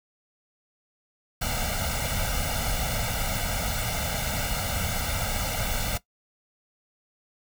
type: noise with comb filter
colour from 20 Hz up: pink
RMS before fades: -28 dBFS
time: 1.41-5.98 s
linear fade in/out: 10 ms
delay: 1.4 ms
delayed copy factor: +0.95
effects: noise-tail reverb RT60 0.1 s tail -17 dB re dry